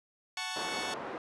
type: chord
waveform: 10% pulse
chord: F# minor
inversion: none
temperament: equal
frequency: 740 / 880 / 1108.7 Hz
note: F#5 / A5 / C#6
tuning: 0 / 0 / 0 cents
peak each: -31 dBFS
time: 0.37-0.94 s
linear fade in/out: 2 ms
type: band-pass noise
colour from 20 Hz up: pink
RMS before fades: -40 dBFS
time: 0.56-1.18 s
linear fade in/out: 2 ms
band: 340 to 1300 Hz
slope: 12 dB/octave
effects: resampled to 24000 Hz